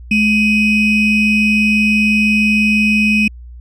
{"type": "ring-modulated tone", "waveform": "triangle", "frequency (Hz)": 1363, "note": "F6", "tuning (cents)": -43, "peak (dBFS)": -5, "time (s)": [0.11, 3.28], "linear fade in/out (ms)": 5, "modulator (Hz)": 1150, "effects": ["added 60 Hz sine -31 dBFS peak until 3.6 s"]}